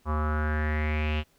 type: tone with low-pass filter sweep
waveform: square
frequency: 76.3 Hz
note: D#2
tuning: 33 cents flat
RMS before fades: -27 dBFS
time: 0.05-1.24 s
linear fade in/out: 50 ms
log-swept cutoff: 1100 to 2900 Hz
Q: 5.7
effects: pink hiss -65 dBFS RMS until 1.38 s